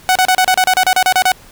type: tone bursts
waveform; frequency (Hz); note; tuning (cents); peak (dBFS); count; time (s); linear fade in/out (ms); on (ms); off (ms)
sawtooth; 744; F#5; +9; -5; 13; 0.09-1.318; 0; 64; 33
effects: pink hiss -42 dBFS RMS until 1.51 s